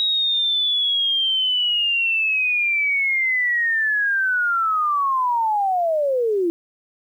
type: linear sweep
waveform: sine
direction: down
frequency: 3820 to 328.4 Hz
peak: -17 dBFS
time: 0-6.5 s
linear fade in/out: 0 ms
effects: 9-bit